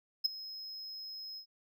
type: tone with ADSR envelope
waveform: triangle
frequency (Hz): 5130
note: E8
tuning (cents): -48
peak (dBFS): -22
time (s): 0.24-1.46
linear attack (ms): 16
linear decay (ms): 10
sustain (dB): -19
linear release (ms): 89
effects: none